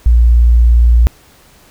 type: tone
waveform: sine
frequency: 58.7 Hz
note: A#1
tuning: 13 cents sharp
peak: -4 dBFS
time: 0.06-1.07 s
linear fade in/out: 0 ms
effects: pink hiss -45 dBFS RMS until 1.7 s